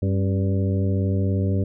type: harmonic tone with a mistuned harmonic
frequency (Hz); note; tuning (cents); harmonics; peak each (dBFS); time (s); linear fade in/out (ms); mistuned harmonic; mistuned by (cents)
97.1; G2; -16; 1 / 2 / 3 / 4 / 5 / 6; -20 / -26 / -30 / -32 / -34 / -36; 0.02-1.64; 5; 3; -79
effects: none